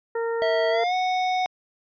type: harmonic tone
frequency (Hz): 460.7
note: A#4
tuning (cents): -20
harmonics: 1 / 2 / 3 / 4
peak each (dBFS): -24 / -33 / -37 / -38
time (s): 0.15-0.84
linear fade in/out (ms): 5
type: tone with pitch glide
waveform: square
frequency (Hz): 650 to 738.1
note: E5 to F#5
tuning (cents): -24 to -4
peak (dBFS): -22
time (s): 0.42-1.46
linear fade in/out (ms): 0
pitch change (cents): +220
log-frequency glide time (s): 0.7-0.94
effects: resampled to 11025 Hz